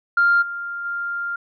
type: tone with level steps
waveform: sine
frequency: 1396.9 Hz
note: F6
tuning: in tune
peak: -12 / -26 / -23 dBFS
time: 0.17-1.36 s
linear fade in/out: 5 ms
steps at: 0.41 / 0.84 s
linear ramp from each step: 20 ms
effects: tanh soft clip ceiling -8 dBFS